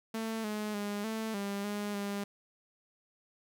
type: tone with pitch steps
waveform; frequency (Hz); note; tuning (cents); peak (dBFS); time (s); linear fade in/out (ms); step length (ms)
sawtooth; 223.3 / 211.6 / 204.8 / 221.4 / 200.2 / 206.1 / 201.5; A3 / G#3 / G#3 / A3 / G3 / G#3 / G3; +26 / +33 / -24 / +11 / +37 / -13 / +48; -30; 0.14-2.24; 5; 300
effects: none